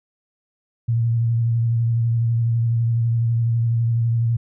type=tone with vibrato; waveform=sine; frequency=116.1 Hz; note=A#2; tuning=7 cents flat; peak=-16 dBFS; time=0.88-4.37 s; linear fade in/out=10 ms; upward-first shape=sine; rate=12 Hz; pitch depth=27 cents each way; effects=none